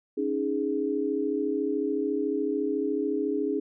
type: chord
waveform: sine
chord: C# suspended second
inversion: none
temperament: equal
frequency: 277.2 / 311.1 / 415.3 Hz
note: C#4 / D#4 / G#4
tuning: 0 / 0 / 0 cents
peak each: -30 / -30 / -28 dBFS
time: 0.17-3.6 s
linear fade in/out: 10 ms
effects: none